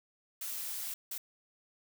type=noise bursts at uneven times; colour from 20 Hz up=blue; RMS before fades=-39 dBFS; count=2; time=0.41-0.94 / 1.11-1.18 s; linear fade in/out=5 ms; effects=none